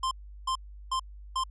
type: tone bursts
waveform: square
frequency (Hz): 1046.5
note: C6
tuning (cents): 0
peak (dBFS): -27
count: 4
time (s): 0.03-1.438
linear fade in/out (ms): 5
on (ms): 82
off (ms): 360
effects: added 50 Hz sine -43 dBFS peak until 1.5 s + resampled to 22050 Hz